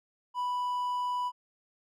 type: tone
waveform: triangle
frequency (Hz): 987.8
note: B5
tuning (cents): 0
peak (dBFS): -27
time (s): 0.34-1.32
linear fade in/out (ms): 50
effects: none